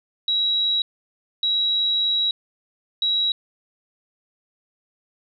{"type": "tone bursts at uneven times", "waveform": "sine", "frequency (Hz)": 3872, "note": "B7", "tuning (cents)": -35, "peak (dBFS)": -18, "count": 3, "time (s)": [[0.28, 0.82], [1.43, 2.31], [3.02, 3.32]], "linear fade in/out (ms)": 2, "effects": []}